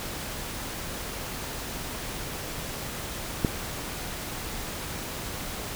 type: click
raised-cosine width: 3 ms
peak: -8 dBFS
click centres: 3.448 s
effects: pink hiss -35 dBFS RMS until 5.75 s